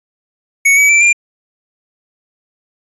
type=tone with pitch steps; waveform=square; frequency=2223 / 2278 / 2334 / 2391 Hz; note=C#7 / C#7 / D7 / D7; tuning=+4 / +47 / -11 / +30 cents; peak=-7 dBFS; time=0.65-1.13 s; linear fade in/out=10 ms; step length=120 ms; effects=resampled to 24000 Hz